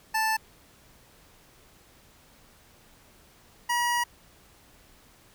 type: tone pair in turn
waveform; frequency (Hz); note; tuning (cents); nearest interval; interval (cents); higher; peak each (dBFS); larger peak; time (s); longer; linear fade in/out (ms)
25% pulse; 880 / 960; A5 / B5; 0 / -49; major second; 151; second; -20; neither; 0.14-0.37 / 3.69-4.04; second; 10
effects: pink hiss -57 dBFS RMS until 5.34 s